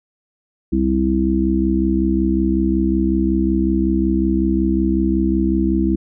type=harmonic tone; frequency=65.41 Hz; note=C2; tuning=in tune; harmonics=1 / 3 / 4 / 5; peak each=-21 / -19 / -22 / -18 dBFS; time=0.72-5.96 s; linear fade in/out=10 ms; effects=none